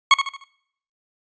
20% pulse tone with echo, 1100 Hz, C#6, 14 cents flat, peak -4 dBFS, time 0.11-0.14 s, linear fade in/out 2 ms, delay 75 ms, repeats 4, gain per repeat -8 dB, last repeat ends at 0.44 s, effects noise-tail reverb RT60 0.7 s tail -22 dB re dry + resampled to 16000 Hz

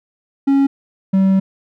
triangle tone pair in turn, 275.5 / 192.05 Hz, C#4 / G3, -11 / -35 cents, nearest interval tritone, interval 624 cents, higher first, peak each -8 dBFS, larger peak neither, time 0.47-0.67 / 1.13-1.4 s, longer second, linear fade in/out 10 ms, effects none

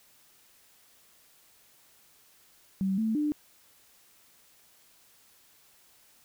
sine tone with pitch steps, 192 / 221.2 / 298.2 Hz, G3 / A3 / D4, -36 / +9 / +27 cents, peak -25 dBFS, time 2.81-3.32 s, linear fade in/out 0 ms, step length 170 ms, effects white hiss -61 dBFS RMS until 6.24 s

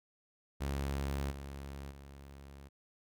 sawtooth tone with level steps, 69.3 Hz, C#2, in tune, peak -30 / -39 / -46 dBFS, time 0.6-2.69 s, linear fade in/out 20 ms, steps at 1.3 / 1.9 s, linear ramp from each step 20 ms, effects none

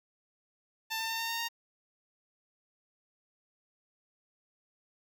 10% pulse tone with pitch steps, 891 / 898.2 / 905.5 / 912.9 / 920.3 / 927.8 Hz, A5 / A5 / A5 / A#5 / A#5 / A#5, +22 / +35 / +49 / -36 / -22 / -8 cents, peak -24 dBFS, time 0.9-1.488 s, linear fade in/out 20 ms, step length 98 ms, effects none

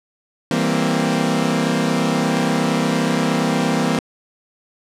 sawtooth chord, C dominant seventh, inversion first, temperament equal with one note detuned, 163.3 / 196 / 233.1 / 261.6 Hz, E3 / G3 / Bb3 / C4, -16 / 0 / 0 / 0 cents, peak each -18 / -20 / -17 / -18 dBFS, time 0.51-3.99 s, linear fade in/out 2 ms, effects low-pass 9000 Hz 12 dB/octave

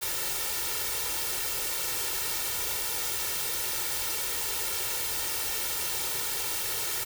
white noise with comb filter, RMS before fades -31 dBFS, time 0.01-7.05 s, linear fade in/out 20 ms, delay 2.2 ms, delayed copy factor +0.75, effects none

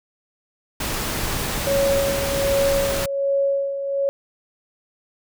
pink noise, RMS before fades -25 dBFS, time 0.8-3.06 s, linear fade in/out 5 ms
sine tone with tremolo, 554.4 Hz, C#5, in tune, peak -16 dBFS, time 1.67-4.09 s, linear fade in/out 0 ms, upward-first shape sine, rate 1.3 Hz, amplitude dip 60%
effects none

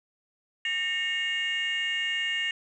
sine tone cluster, 1831 / 2189 / 2826 Hz, A#6 / C#7 / F7, -32 / -22 / +20 cents, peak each -29 / -32 / -28 dBFS, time 0.65-2.51 s, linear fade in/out 2 ms, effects tanh soft clip ceiling -21 dBFS

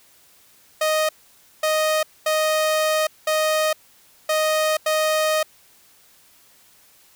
sawtooth tone bursts at uneven times, 622.3 Hz, D#5, in tune, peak -14 dBFS, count 6, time 0.81-1.09 / 1.63-2.03 / 2.26-3.07 / 3.27-3.73 / 4.29-4.77 / 4.86-5.43 s, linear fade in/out 5 ms, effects white hiss -54 dBFS RMS until 7.15 s

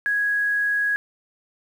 sine tone with quantisation, 1661.2 Hz, G#6, in tune, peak -19 dBFS, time 0.06-0.96 s, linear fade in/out 0 ms, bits 8, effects none

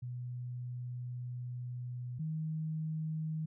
sine tone pair in turn, 123.47 / 157.31 Hz, B2 / D#3, 0 / +19 cents, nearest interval major third, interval 419 cents, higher second, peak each -38 / -34 dBFS, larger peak second, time 0.02-2.19 / 2.19-3.46 s, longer first, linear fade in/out 10 ms, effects none

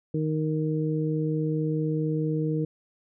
harmonic tone, 155.56 Hz, D#3, in tune, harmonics 1 / 2 / 3, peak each -26 / -29 / -31 dBFS, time 0.14-2.65 s, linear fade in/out 5 ms, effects none

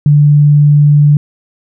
sine tone, 146.83 Hz, D3, in tune, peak -3 dBFS, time 0.06-1.17 s, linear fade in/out 2 ms, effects none

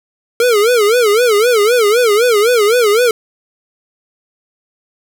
square tone with vibrato, 450.3 Hz, A4, 40 cents sharp, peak -9 dBFS, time 0.4-3.11 s, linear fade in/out 2 ms, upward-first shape sine, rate 3.9 Hz, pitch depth 180 cents each way, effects none

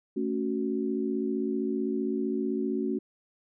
sine chord, F# minor, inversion first, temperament just, 222 / 277.5 / 370 Hz, A3 / C#4 / F#4, +16 / +2 / 0 cents, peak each -31 dBFS, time 0.16-2.99 s, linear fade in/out 10 ms, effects none

